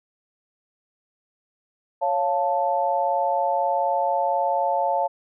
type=chord; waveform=sine; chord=Db augmented; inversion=none; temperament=equal; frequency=554.4 / 698.5 / 880 Hz; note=Db5 / F5 / A5; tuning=0 / 0 / 0 cents; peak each=-25 / -24 / -23 dBFS; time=2.01-5.08 s; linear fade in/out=20 ms; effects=none